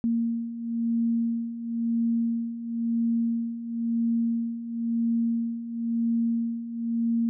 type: beating tone pair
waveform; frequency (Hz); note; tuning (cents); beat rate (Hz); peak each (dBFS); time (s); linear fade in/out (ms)
sine; 230.8 / 231.78; A#3 / A#3; -17 / -10; 0.98; -30 / -25; 0.04-7.29; 0
effects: none